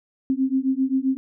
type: beating tone pair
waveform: sine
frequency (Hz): 261 / 268.6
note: C4 / C4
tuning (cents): -4 / +46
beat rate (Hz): 7.6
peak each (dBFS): -22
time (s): 0.3-1.17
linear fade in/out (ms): 0
effects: none